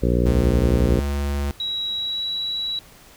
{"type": "harmonic tone", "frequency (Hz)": 59.8, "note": "A#1", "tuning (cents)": 45, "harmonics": [1, 2, 3, 4, 5, 6, 7, 8, 9], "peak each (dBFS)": [-20, -23, -25, -26, -27, -28, -28, -29, -30], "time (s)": [0.02, 1], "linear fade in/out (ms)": 10}
{"type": "tone", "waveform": "square", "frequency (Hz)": 70.9, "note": "C#2", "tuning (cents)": 40, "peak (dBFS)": -22, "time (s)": [0.26, 1.51], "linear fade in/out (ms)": 0}
{"type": "tone with pitch glide", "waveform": "sine", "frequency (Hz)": [3876, 3907], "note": ["B7", "B7"], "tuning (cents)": [-33, -19], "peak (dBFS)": -23, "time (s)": [1.6, 2.79], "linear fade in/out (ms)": 2, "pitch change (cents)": 14, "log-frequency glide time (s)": [1.94, 2.25]}
{"effects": ["pink hiss -48 dBFS RMS until 3.16 s"]}